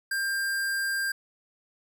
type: tone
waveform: square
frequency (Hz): 1593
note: G6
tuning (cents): +27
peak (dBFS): -27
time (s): 0.11-1.12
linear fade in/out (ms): 5
effects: none